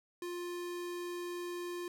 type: tone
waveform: square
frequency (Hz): 351.3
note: F4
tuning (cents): +10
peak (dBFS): -39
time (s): 0.22-1.88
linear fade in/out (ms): 2
effects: none